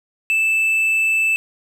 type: tone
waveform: triangle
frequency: 2637 Hz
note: E7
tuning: in tune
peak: -13 dBFS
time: 0.3-1.36 s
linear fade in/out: 0 ms
effects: none